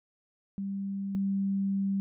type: tone pair in turn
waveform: sine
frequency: 196.8 / 196.06 Hz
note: G3 / G3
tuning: +7 / +1 cents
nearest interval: unison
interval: 6 cents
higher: first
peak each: -31 / -26 dBFS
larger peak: second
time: 0.58-1.15 / 1.15-2 s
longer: second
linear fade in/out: 0 ms
effects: none